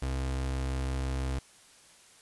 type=tone; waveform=35% pulse; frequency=66 Hz; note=C2; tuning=16 cents sharp; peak=-28 dBFS; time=0.02-1.39 s; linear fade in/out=5 ms; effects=white hiss -57 dBFS RMS until 2.21 s + resampled to 24000 Hz

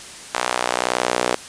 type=tone with high-pass filter sweep; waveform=sawtooth; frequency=61.3 Hz; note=B1; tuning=12 cents flat; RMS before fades=-22 dBFS; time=0.34-1.35 s; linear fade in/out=0 ms; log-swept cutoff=850 to 480 Hz; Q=1.2; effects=white hiss -37 dBFS RMS until 1.48 s + resampled to 22050 Hz

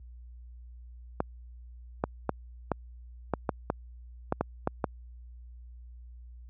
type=clicks; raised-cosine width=1 ms; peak=-12 dBFS; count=11; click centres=1.204 / 2.039 / 2.293 / 2.717 / 3.337 / 3.492 / 3.701 / 4.324 / 4.41 / 4.674 / 4.842 s; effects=added 60 Hz sine -42 dBFS peak until 6.49 s + high-pass 60 Hz 12 dB/octave

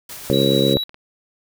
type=noise with tremolo; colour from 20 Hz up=white; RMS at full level=-34 dBFS; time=0.09-0.74 s; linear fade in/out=5 ms; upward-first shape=sine; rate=6.9 Hz; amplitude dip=25%
type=harmonic tone; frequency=68.1 Hz; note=C#2; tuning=30 cents flat; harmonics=2 / 3 / 4 / 5 / 6 / 7 / 8; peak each=-22 / -22 / -22 / -22 / -22 / -22 / -22 dBFS; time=0.3-0.77 s; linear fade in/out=0 ms
type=tone; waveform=triangle; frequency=3898 Hz; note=B7; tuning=23 cents flat; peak=-20 dBFS; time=0.33-0.84 s; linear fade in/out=5 ms
type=clicks; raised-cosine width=0.3 ms; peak=-26 dBFS; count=5; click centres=0.626 / 0.693 / 0.833 / 0.894 / 0.944 s
effects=none

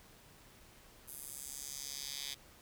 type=tone with high-pass filter sweep; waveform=10% pulse; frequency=140 Hz; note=C#3; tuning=18 cents sharp; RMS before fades=-45 dBFS; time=1.07-2.35 s; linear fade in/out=20 ms; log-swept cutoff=11000 to 3600 Hz; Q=1.7; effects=pink hiss -60 dBFS RMS until 2.61 s

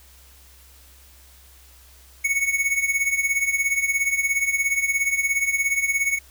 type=tone with tremolo; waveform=square; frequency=2217 Hz; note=C#7; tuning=in tune; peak=-17 dBFS; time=2.24-6.19 s; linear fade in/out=10 ms; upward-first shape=triangle; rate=17 Hz; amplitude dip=80%; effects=added 65 Hz sine -50 dBFS peak until 6.3 s + white hiss -52 dBFS RMS until 6.3 s

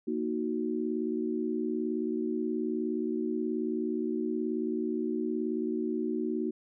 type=chord; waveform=sine; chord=D# minor; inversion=second; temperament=equal; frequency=233.1 / 311.1 / 370 Hz; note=A#3 / D#4 / F#4; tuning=0 / 0 / 0 cents; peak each=-33 dBFS; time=0.07-6.51 s; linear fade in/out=10 ms; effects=none

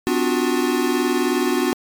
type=tone cluster; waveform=square; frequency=252.8 / 292.6 / 355.9 / 375.1 Hz; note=B3 / D4 / F4 / F#4; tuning=+41 / -6 / +33 / +24 cents; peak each=-23 / -24 / -22 / -27 dBFS; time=0.07-1.73 s; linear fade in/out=0 ms; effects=MP3 96 kbps

